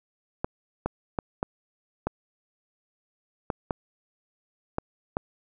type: clicks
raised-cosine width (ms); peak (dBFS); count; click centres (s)
1; -12; 9; 0.445 / 0.86 / 1.188 / 1.429 / 2.07 / 3.502 / 3.708 / 4.784 / 5.169
effects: none